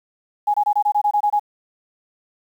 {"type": "tone bursts", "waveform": "sine", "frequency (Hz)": 830.6, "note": "G#5", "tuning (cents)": 0, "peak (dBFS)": -14, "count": 10, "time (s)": [0.47, 1.396], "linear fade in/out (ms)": 10, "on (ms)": 71, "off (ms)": 24, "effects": ["8-bit"]}